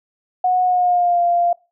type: tone with pitch glide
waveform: sine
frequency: 732 to 695.3 Hz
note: F#5 to F5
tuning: -19 to -8 cents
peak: -13 dBFS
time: 0.44-1.53 s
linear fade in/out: 5 ms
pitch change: -89 cents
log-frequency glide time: 0.63-1.21 s
effects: noise-tail reverb RT60 0.3 s tail -24 dB re dry